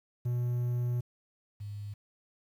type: tone pair in turn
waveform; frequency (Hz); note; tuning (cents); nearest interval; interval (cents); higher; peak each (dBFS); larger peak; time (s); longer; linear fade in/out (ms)
triangle / sine; 121.9 / 102.8; B2 / G#2; -22 / -17; minor third; 295; first; -26 / -37; first; 0.25-1.01 / 1.6-1.94; first; 10
effects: 10-bit